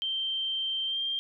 sine tone with pitch glide, 3136 to 3183 Hz, G7 to G7, 0 to +26 cents, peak -28 dBFS, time 0.02-1.19 s, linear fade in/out 0 ms, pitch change +26 cents, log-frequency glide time 0.86-0.98 s, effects none

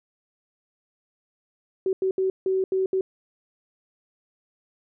sine tone bursts at uneven times, 379 Hz, F#4, 42 cents sharp, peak -20 dBFS, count 6, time 1.86-1.93 / 2.02-2.11 / 2.18-2.3 / 2.46-2.64 / 2.72-2.86 / 2.93-3.01 s, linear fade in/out 2 ms, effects none

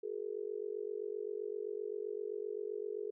sine tone with amplitude modulation, 420 Hz, G#4, 19 cents sharp, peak -33 dBFS, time 0.03-3.11 s, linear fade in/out 10 ms, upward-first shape sine, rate 47.7 Hz, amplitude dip 100%, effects none

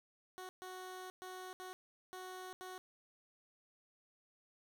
15% pulse tone bursts at uneven times, 370 Hz, F#4, in tune, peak -40 dBFS, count 6, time 0.38-0.49 / 0.62-1.1 / 1.22-1.53 / 1.6-1.73 / 2.13-2.53 / 2.61-2.78 s, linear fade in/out 0 ms, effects none

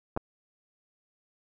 clicks, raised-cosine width 1 ms, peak -20 / -15 dBFS, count 2, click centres 0.165 / 0.174 s, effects none

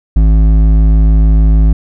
triangle tone with hard clipping, 53.3 Hz, G#1, 46 cents sharp, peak -6 dBFS, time 0.16-1.73 s, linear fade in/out 5 ms, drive 13 dB, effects none

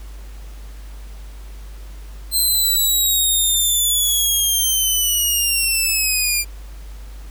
10% pulse linear sweep, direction down, 4135 to 2380 Hz, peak -8 dBFS, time 2.31-6.45 s, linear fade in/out 50 ms, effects added 50 Hz sine -32 dBFS peak until 7.3 s + pink hiss -47 dBFS RMS until 7.3 s

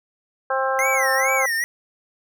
harmonic tone, 265.2 Hz, C4, 23 cents sharp, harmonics 2 / 3 / 4 / 5 / 6, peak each -23 / -25 / -26 / -27 / -28 dBFS, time 0.5-1.46 s, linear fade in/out 5 ms
square tone with vibrato, 2038 Hz, C7, 46 cents flat, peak -21 dBFS, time 0.79-1.64 s, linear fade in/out 0 ms, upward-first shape sine, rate 2.3 Hz, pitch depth 210 cents each way
effects none

